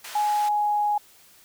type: band-pass noise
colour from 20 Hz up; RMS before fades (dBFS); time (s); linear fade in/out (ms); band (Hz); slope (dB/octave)
pink; -39; 0.04-0.49; 5; 1100 to 16000; 12
type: tone with pitch glide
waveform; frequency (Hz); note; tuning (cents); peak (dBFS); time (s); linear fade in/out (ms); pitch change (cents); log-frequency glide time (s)
sine; 837 to 831.7; G#5 to G#5; +13 to +2; -20; 0.15-0.98; 5; -11; 0.25-0.81
effects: white hiss -54 dBFS RMS until 1.44 s